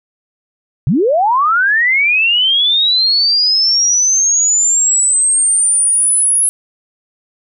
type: linear sweep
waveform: sine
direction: up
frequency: 110 to 10640 Hz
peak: -9 dBFS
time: 0.87-6.49 s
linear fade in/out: 0 ms
effects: none